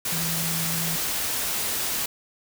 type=tone in noise; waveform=sine; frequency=164.81 Hz; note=E3; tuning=in tune; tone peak=-30 dBFS; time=0.12-0.96 s; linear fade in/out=5 ms; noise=white; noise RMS=-27 dBFS; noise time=0.05-2.06 s; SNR=-6 dB; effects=none